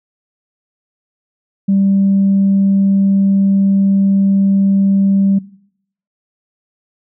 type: tone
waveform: sine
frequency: 196 Hz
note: G3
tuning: in tune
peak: -8 dBFS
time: 1.68-5.39 s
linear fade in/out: 10 ms
effects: noise-tail reverb RT60 0.7 s tail -21 dB re dry + tanh soft clip ceiling -5 dBFS